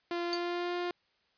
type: tone with pitch glide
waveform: sawtooth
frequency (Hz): 345.6 to 352.7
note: F4 to F4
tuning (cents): -18 to +17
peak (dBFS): -28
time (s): 0.11-0.91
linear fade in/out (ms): 2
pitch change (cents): +35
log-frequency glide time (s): 0.24-0.75
type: tone with exponential decay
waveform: sine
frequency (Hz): 4592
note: D8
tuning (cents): -40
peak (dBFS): -27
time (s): 0.33-0.43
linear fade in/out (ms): 0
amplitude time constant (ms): 20
effects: white hiss -72 dBFS RMS until 1.37 s + resampled to 11025 Hz